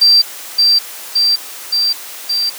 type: tone with echo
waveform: sine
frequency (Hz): 4700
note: D8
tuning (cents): +1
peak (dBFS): -5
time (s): 0.01-0.22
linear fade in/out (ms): 10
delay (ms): 570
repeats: 4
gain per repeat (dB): -2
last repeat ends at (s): 2.5
effects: white hiss -30 dBFS RMS until 2.58 s + high-pass 400 Hz 12 dB/octave